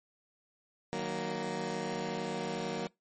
15% pulse chord, D# minor, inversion none, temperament just, 155.56 / 186.68 / 233.3 Hz, D#3 / F#3 / A#3, 0 / +16 / +2 cents, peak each -35 / -31 / -32 dBFS, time 0.93-2.87 s, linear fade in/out 0 ms, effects noise-tail reverb RT60 0.2 s tail -24 dB re dry + MP3 32 kbps

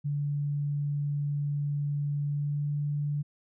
sine tone with pitch glide, 144.7 to 146.04 Hz, D3 to D3, -25 to -9 cents, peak -27 dBFS, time 0.04-3.23 s, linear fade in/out 20 ms, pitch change +16 cents, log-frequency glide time 2.25-2.71 s, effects none

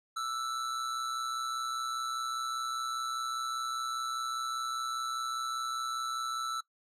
square tone with amplitude modulation, 1323 Hz, E6, 6 cents sharp, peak -31 dBFS, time 0.16-6.61 s, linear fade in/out 10 ms, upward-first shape sine, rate 125 Hz, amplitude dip 50%, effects noise-tail reverb RT60 0.1 s tail -19 dB re dry + low-pass 9000 Hz 12 dB/octave

